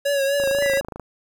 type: tone with vibrato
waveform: square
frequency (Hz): 557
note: C#5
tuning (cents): +8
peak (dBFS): -19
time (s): 0.05-0.81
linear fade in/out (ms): 10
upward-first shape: triangle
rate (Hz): 4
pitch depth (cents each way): 52
type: click train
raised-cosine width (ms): 1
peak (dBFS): -18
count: 17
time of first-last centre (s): 0.4-0.997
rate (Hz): 26.8
type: tone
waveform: triangle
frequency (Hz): 1975.5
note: B6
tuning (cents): 0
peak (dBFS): -23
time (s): 0.61-0.79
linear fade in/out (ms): 20
effects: 8-bit